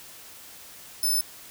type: tone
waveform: 5% pulse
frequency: 5274 Hz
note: E8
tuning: in tune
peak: -16 dBFS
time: 1.03-1.21 s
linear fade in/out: 2 ms
effects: white hiss -46 dBFS RMS until 1.5 s